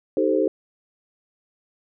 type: chord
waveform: sine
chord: A half-diminished seventh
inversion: second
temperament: equal with one note detuned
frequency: 311.1 / 384.2 / 440 / 523.3 Hz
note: Eb4 / G4 / A4 / C5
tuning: 0 / -35 / 0 / 0 cents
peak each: -23 dBFS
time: 0.17-0.48 s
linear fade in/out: 2 ms
effects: none